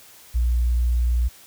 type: tone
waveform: sine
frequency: 59.8 Hz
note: A#1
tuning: 45 cents sharp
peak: -17 dBFS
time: 0.34-1.29 s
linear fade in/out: 20 ms
effects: white hiss -48 dBFS RMS until 1.46 s